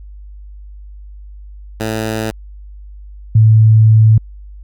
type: tone pair in turn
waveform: 10% pulse / sine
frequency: 110 / 110 Hz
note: A2 / A2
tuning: 0 / 0 cents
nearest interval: unison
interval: 0 cents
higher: neither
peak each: -9 / -4 dBFS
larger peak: second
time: 1.8-2.31 / 3.35-4.18 s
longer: second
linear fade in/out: 5 ms
effects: added 50 Hz sine -31 dBFS peak until 4.63 s